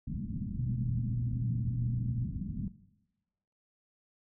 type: low-pass noise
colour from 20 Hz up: white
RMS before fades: -37 dBFS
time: 0.07-2.68 s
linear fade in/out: 2 ms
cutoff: 240 Hz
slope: 48 dB/octave
type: tone with pitch glide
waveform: sine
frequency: 123.47 to 120.16 Hz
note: B2 to B2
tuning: 0 to -47 cents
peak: -31 dBFS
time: 0.58-2.26 s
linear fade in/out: 20 ms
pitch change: -47 cents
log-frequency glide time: 0.87-0.94 s
effects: noise-tail reverb RT60 1.0 s tail -18 dB re dry